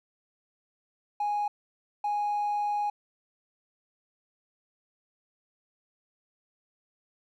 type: tone bursts at uneven times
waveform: triangle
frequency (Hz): 828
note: G#5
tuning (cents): -5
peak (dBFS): -23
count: 2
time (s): 1.2-1.48 / 2.04-2.9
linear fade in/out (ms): 5
effects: tanh soft clip ceiling -22 dBFS